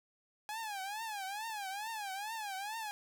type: tone with vibrato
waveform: sawtooth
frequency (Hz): 830.6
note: G#5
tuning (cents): 0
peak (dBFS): -35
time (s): 0.49-2.91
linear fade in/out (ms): 0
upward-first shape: triangle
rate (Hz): 2.3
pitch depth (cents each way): 180
effects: none